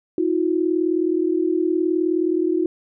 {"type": "tone pair together", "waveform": "sine", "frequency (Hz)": [321.3, 360.5], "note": ["E4", "F#4"], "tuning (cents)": [-44, -45], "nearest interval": "major second", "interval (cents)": 199, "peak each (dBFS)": -20, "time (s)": [0.18, 2.66], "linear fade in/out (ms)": 2, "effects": []}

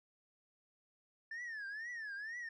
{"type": "tone with vibrato", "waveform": "sine", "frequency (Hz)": 1762, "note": "A6", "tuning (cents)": 2, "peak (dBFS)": -39, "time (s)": [1.31, 2.49], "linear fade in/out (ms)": 5, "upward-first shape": "triangle", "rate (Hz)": 2.1, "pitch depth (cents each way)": 200, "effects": ["tanh soft clip ceiling -41 dBFS"]}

